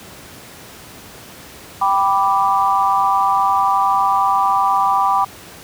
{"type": "chord", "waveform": "sine", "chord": "G major", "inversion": "none", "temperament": "equal", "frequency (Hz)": [784, 987.8, 1174.7], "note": ["G5", "B5", "D6"], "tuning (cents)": [0, 0, 0], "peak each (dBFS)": -17, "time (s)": [1.81, 5.25], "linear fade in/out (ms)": 10, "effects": ["pink hiss -38 dBFS RMS until 5.63 s", "high-pass 80 Hz 12 dB/octave"]}